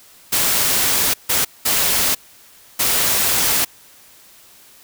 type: noise bursts at uneven times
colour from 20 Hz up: white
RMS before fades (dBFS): -17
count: 4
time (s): 0.32-1.14 / 1.29-1.45 / 1.65-2.15 / 2.79-3.65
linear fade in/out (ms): 10
effects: white hiss -47 dBFS RMS until 4.83 s